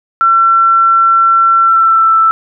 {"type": "tone with pitch glide", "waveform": "sine", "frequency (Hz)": [1350, 1325.3], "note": ["E6", "E6"], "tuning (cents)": [41, 9], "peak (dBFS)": -5, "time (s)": [0.21, 2.31], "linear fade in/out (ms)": 0, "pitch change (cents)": -32, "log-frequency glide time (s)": [1.62, 2.19], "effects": []}